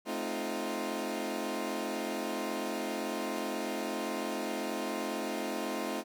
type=chord; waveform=20% pulse; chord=F dominant seventh; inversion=first; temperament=equal with one note detuned; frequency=216.6 / 261.6 / 311.1 / 349.2 Hz; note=A3 / C4 / Eb4 / F4; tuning=-27 / 0 / 0 / 0 cents; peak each=-34 dBFS; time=0.05-6.04 s; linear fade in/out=50 ms; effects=none